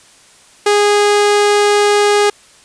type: tone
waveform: sawtooth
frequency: 412.3 Hz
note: G#4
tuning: 13 cents flat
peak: -5 dBFS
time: 0.66-2.3 s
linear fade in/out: 5 ms
effects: white hiss -45 dBFS RMS until 2.64 s + resampled to 22050 Hz